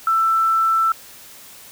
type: tone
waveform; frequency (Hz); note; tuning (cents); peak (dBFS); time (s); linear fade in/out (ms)
sine; 1330; E6; +15; -14; 0.07-0.92; 2
effects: white hiss -42 dBFS RMS until 1.71 s